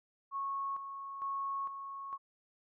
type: tone with tremolo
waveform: sine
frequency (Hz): 1100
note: C#6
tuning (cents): -14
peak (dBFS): -34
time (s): 0.31-2.18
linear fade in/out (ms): 50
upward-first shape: square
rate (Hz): 1.1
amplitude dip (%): 55
effects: none